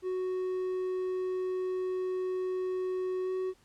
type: tone with pitch glide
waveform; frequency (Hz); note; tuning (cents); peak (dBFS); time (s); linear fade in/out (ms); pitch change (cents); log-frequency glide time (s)
triangle; 370 to 373.2; F#4 to F#4; 0 to +15; -28; 0.02-3.54; 50; +15; 3.23-3.3
effects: pink hiss -65 dBFS RMS until 3.64 s + low-pass 10000 Hz 12 dB/octave